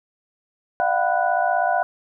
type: tone cluster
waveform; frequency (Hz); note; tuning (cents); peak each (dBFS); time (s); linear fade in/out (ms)
sine; 606 / 699 / 755 / 990 / 1476; D#5 / F5 / F#5 / B5 / F#6; -46 / +1 / +35 / +4 / -5; -27 / -21 / -22 / -29 / -26; 0.8-1.83; 0
effects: none